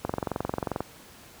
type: click train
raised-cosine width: 1 ms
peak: -13 dBFS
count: 18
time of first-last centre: 0.05-0.806 s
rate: 22.5 Hz
effects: pink hiss -50 dBFS RMS until 1.4 s + high-pass 60 Hz 12 dB/octave